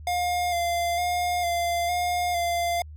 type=tone with vibrato; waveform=square; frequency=701 Hz; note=F5; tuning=6 cents sharp; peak=-24 dBFS; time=0.07-2.82 s; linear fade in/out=2 ms; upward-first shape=square; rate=1.1 Hz; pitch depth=24 cents each way; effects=added 76 Hz sine -39 dBFS peak until 2.96 s